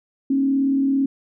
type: tone with frequency modulation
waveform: sine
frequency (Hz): 272.3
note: C#4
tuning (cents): -31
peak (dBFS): -16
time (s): 0.3-1.06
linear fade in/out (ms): 5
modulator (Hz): 37.8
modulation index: 0.39
effects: none